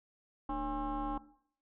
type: tone with frequency modulation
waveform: sine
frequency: 555 Hz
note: C#5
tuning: 2 cents sharp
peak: -32 dBFS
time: 0.49-1.18 s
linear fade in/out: 5 ms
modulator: 259 Hz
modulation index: 2.1
effects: noise-tail reverb RT60 0.6 s tail -18 dB re dry + tanh soft clip ceiling -30 dBFS